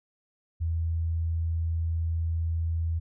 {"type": "tone", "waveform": "sine", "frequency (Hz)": 82.4, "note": "E2", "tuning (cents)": 0, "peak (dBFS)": -25, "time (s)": [0.6, 3], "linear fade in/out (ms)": 20, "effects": []}